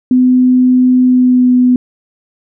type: tone with pitch glide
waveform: sine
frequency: 252.9 to 249.7 Hz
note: B3 to B3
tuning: +41 to +19 cents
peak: -5 dBFS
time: 0.11-1.76 s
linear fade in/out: 2 ms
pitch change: -22 cents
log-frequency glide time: 1.04-1.52 s
effects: none